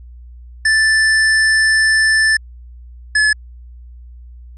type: tone pair in turn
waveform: square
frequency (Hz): 1760 / 1715.8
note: A6 / A6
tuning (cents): 0 / -44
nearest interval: unison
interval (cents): 44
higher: first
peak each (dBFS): -11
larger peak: neither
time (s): 0.65-2.37 / 3.15-3.33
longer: first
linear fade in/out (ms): 5
effects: added 60 Hz sine -34 dBFS peak until 4.57 s + resampled to 22050 Hz